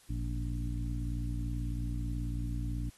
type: harmonic tone with a mistuned harmonic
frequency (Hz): 58.27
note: A#1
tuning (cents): 0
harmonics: 1 / 2 / 3 / 4 / 5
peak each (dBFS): -34 / -37 / -45 / -46 / -43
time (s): 0.09-2.9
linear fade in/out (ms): 10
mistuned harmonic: 1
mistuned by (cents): -150
effects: white hiss -61 dBFS RMS until 2.97 s + AAC 32 kbps